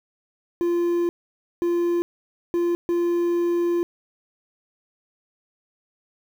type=tone bursts at uneven times; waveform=triangle; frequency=345.8 Hz; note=F4; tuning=17 cents flat; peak=-17 dBFS; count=4; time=0.61-1.09 / 1.62-2.02 / 2.54-2.75 / 2.89-3.83 s; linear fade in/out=0 ms; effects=8-bit